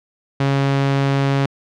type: tone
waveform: sawtooth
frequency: 138 Hz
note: C#3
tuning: 7 cents flat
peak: -11 dBFS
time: 0.4-1.46 s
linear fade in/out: 5 ms
effects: low-pass 4000 Hz 12 dB/octave